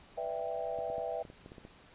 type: chord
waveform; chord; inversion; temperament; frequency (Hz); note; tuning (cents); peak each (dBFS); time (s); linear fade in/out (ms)
sine; E minor seventh; second; just; 494.4 / 593.3 / 659.3 / 791.1; B4 / D5 / E5 / G5; +2 / +18 / 0 / +16; -40 / -41 / -37 / -41; 0.17-1.23; 10
type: clicks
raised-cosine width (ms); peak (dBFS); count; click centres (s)
2; -35; 9; 0.788 / 0.901 / 0.982 / 1.252 / 1.301 / 1.461 / 1.519 / 1.582 / 1.651
effects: pink hiss -58 dBFS RMS until 1.94 s + resampled to 8000 Hz